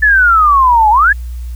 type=exponential two-way sweep; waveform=sine; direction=down then up; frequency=1760 to 830.6 to 1760 Hz; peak=-5 dBFS; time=0.02-1.13 s; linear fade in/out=10 ms; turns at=0.9 s; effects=added 60 Hz sine -20 dBFS peak until 1.55 s + white hiss -46 dBFS RMS until 1.55 s